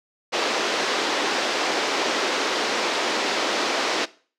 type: band-pass noise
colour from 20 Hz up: pink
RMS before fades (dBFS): -24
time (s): 0.32-4.06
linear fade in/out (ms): 20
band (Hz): 310 to 5700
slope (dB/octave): 24
effects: noise-tail reverb RT60 0.4 s tail -19 dB re dry